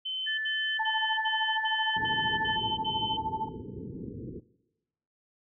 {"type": "tone bursts", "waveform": "sine", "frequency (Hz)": 3065, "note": "G7", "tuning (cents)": -40, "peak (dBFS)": -31, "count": 8, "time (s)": [0.05, 3.173], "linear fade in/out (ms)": 10, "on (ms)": 330, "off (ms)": 69}
{"type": "tone", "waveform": "sine", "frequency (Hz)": 1753, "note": "A6", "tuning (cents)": -7, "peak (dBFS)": -30, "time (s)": [0.26, 2.57], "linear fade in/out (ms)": 20}
{"type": "tone with tremolo", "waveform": "sine", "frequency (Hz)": 880, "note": "A5", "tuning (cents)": 0, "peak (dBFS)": -26, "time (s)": [0.79, 3.49], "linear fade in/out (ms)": 10, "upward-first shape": "sine", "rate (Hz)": 13, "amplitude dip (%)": 85}
{"type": "low-pass noise", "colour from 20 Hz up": "pink", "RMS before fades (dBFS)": -37, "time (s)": [1.96, 4.4], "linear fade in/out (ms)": 5, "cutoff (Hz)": 470, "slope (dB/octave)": 96}
{"effects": ["noise-tail reverb RT60 1.0 s tail -20 dB re dry", "high-pass 100 Hz 12 dB/octave"]}